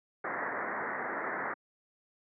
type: low-pass noise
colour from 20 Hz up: white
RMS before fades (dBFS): -35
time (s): 0.24-1.54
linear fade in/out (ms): 5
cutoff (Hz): 2000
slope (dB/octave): 96
effects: high-pass 300 Hz 12 dB/octave